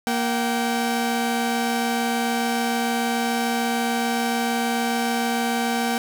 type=tone pair together; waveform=sawtooth; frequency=234.4 / 770 Hz; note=A#3 / G5; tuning=+10 / -31 cents; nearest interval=octave + major sixth; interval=2059 cents; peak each=-19 / -21 dBFS; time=0.07-5.98 s; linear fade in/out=0 ms; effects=none